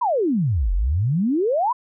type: exponential two-way sweep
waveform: sine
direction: down then up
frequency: 1043 to 41.2 to 1043 Hz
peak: -17 dBFS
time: 0.01-1.73 s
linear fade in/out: 10 ms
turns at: 0.73 s
effects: none